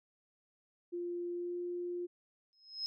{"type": "tone with pitch glide", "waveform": "sine", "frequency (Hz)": [349.2, 352.2], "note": ["F4", "F4"], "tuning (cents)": [0, 15], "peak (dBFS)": -36, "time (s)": [0.92, 2.07], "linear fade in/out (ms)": 20, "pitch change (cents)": 15, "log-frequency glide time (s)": [1.32, 1.57]}
{"type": "tone with exponential growth", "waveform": "sine", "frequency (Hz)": 5140, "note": "E8", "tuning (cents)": -45, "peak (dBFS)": -32, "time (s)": [2.53, 2.86], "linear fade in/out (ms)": 0, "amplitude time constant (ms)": 71}
{"effects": []}